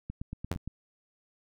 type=click train; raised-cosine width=5 ms; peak=-24 dBFS; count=6; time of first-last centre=0.1-0.676 s; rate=8.68 Hz
type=tone with exponential decay; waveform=sawtooth; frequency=87 Hz; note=F2; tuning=6 cents flat; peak=-23 dBFS; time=0.51-0.58 s; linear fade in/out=5 ms; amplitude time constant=15 ms
effects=none